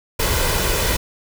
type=noise with comb filter; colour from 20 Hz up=pink; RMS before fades=-19 dBFS; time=0.19-0.97 s; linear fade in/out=10 ms; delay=2 ms; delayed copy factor=+0.5; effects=none